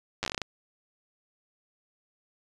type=slowing click train; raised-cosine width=0.2 ms; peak=-13 dBFS; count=10; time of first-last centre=0.23-0.417 s; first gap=9 ms; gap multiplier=1.2; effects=resampled to 22050 Hz